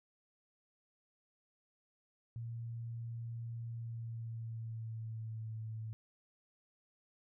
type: tone with pitch glide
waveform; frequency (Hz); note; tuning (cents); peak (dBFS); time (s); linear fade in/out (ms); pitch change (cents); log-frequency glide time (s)
sine; 116.1 to 110.6; A#2 to A2; -7 to +9; -40; 2.36-5.93; 0; -84; 3.68-5.53
effects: none